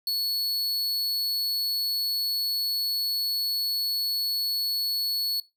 45% pulse tone, 4400 Hz, C#8, 14 cents flat, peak -24 dBFS, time 0.07-5.4 s, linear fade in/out 2 ms, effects noise-tail reverb RT60 0.2 s tail -17 dB re dry

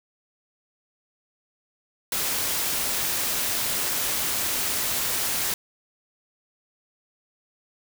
white noise, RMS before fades -26 dBFS, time 2.12-5.54 s, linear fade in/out 2 ms, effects none

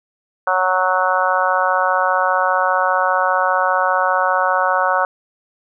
harmonic tone, 185 Hz, F#3, in tune, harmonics 3 / 4 / 5 / 6 / 7 / 8, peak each -21 / -21 / -21 / -21 / -21 / -21 dBFS, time 0.47-5.05 s, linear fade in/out 2 ms, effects none

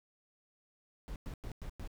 brown noise bursts, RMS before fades -42 dBFS, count 5, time 1.08-1.875 s, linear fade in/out 0 ms, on 79 ms, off 100 ms, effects none

